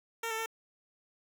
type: tone with pitch steps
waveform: 10% pulse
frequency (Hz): 457.6 / 444.2 / 449.3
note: A#4 / A4 / A4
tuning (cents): -32 / +16 / +36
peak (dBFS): -25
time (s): 0.23-0.461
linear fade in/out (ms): 5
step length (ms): 77
effects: none